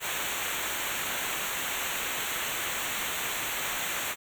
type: noise with comb filter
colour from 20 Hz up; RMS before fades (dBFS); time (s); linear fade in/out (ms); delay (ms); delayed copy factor
pink; -32; 0-4.16; 50; 0.2; -0.9
effects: none